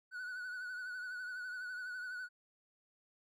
triangle tone with vibrato, 1482 Hz, F#6, 2 cents sharp, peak -39 dBFS, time 0.11-2.29 s, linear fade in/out 50 ms, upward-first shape triangle, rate 12 Hz, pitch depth 56 cents each way, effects none

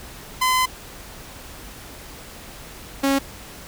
sawtooth tone pair in turn, 1022 / 274.3 Hz, C6 / C#4, -41 / -18 cents, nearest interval octave + major seventh, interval 2277 cents, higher first, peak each -13 dBFS, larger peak neither, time 0.41-0.66 / 3.03-3.19 s, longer first, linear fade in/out 10 ms, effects added 50 Hz sine -48 dBFS peak until 3.67 s + pink hiss -40 dBFS RMS until 3.67 s

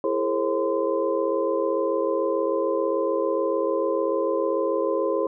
sine tone cluster, 334.3 / 412.5 / 459.3 / 535 / 1028 Hz, E4 / G#4 / A#4 / C5 / C6, +24 / -12 / -26 / +38 / -31 cents, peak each -28 / -26 / -30 / -25 / -31 dBFS, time 0.04-5.27 s, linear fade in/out 2 ms, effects none

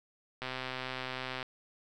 click train, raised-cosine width 0.3 ms, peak -21 dBFS, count 131, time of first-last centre 0.42-1.428 s, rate 129 Hz, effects none

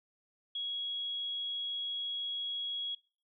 sine tone, 3322 Hz, G#7, in tune, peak -34 dBFS, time 0.55-2.95 s, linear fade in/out 5 ms, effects noise-tail reverb RT60 0.5 s tail -24 dB re dry

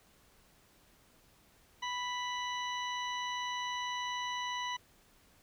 harmonic tone, 987.8 Hz, B5, in tune, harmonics 1 / 2 / 3 / 4 / 6, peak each -37 / -41 / -42 / -47 / -50 dBFS, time 1.82-4.77 s, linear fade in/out 10 ms, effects pink hiss -65 dBFS RMS until 5.42 s

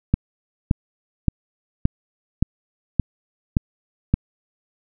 click train, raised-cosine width 5 ms, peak -3 dBFS, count 8, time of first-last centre 0.14-4.14 s, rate 1.75 Hz, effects none

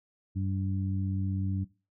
harmonic tone, 96 Hz, G2, 36 cents flat, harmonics 1 / 2 / 3, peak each -29 / -35 / -39 dBFS, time 0.35-1.65 s, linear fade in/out 20 ms, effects noise-tail reverb RT60 0.3 s tail -18 dB re dry

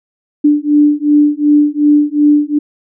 sine beating tone pair, 293.7 / 296.4 Hz, D4 / D4, 0 / +16 cents, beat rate 2.7 Hz, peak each -10 dBFS, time 0.44-2.59 s, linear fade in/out 10 ms, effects none

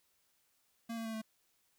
square tone with pitch steps, 230 / 226.6 / 223.2 / 219.9 Hz, A#3 / A#3 / A3 / A3, -23 / -49 / +25 / -1 cents, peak -39 dBFS, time 0.89-1.218 s, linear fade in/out 10 ms, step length 82 ms, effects white hiss -75 dBFS RMS until 1.78 s

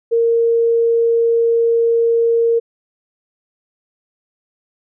sine tone, 462.9 Hz, A#4, 12 cents flat, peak -11 dBFS, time 0.11-2.6 s, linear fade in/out 20 ms, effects none

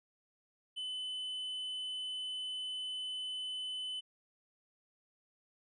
triangle tone, 3020 Hz, F#7, 35 cents sharp, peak -36 dBFS, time 0.76-4.01 s, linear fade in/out 20 ms, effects resampled to 24000 Hz

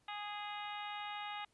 harmonic tone, 413.9 Hz, G#4, 6 cents flat, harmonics 2 / 3 / 4 / 5 / 6 / 7 / 8 / 9, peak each -44 / -48 / -53 / -50 / -53 / -51 / -59 / -53 dBFS, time 0.08-1.45 s, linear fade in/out 5 ms, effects pink hiss -75 dBFS RMS until 1.53 s + resampled to 24000 Hz

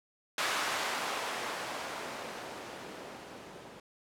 violet noise with low-pass filter sweep, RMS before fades -38 dBFS, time 0.38-3.8 s, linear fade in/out 2 ms, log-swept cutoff 1200 to 280 Hz, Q 0.72, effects none

